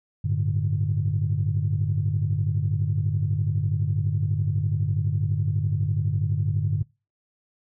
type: chord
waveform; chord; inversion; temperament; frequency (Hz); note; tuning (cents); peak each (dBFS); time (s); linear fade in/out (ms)
sine; G suspended second; none; equal; 98 / 110 / 146.83; G2 / A2 / D3; 0 / 0 / 0; -24 / -26 / -25; 0.24-6.83; 10
effects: noise-tail reverb RT60 0.3 s tail -25 dB re dry + tanh soft clip ceiling -13 dBFS